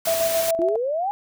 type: noise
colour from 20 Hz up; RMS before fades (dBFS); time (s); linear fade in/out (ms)
white; -27; 0.05-0.51; 5
type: tone with tremolo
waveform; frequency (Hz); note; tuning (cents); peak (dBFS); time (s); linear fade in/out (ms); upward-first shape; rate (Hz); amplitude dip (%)
sine; 660; E5; +2; -18; 0.07-0.76; 2; square; 7.3; 40
type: exponential sweep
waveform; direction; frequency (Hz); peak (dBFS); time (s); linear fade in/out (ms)
sine; up; 329.6 to 833; -21; 0.59-1.11; 0
effects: none